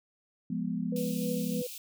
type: chord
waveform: sine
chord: F diminished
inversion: none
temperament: equal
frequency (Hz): 174.61 / 207.7 / 246.9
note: F3 / Ab3 / Cb4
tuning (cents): 0 / 0 / 0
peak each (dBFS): -34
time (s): 0.5-1.62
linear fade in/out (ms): 5
type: tone with tremolo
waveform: sine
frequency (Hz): 493.9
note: B4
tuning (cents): 0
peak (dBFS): -32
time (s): 0.92-1.67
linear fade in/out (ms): 5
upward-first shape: triangle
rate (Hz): 3.2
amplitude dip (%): 75
type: high-pass noise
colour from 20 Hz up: white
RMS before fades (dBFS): -43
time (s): 0.96-1.78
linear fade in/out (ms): 2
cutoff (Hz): 2400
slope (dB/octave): 96
effects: none